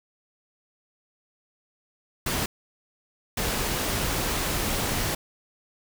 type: noise bursts at uneven times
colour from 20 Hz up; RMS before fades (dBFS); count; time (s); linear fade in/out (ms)
pink; -27; 2; 2.26-2.46 / 3.37-5.15; 5
effects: none